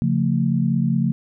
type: chord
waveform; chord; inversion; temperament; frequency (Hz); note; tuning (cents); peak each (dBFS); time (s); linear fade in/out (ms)
sine; Db augmented; none; equal with one note detuned; 138.59 / 174.61 / 224.4; Db3 / F3 / A3; 0 / 0 / +34; -21; 0.02-1.12; 0
effects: none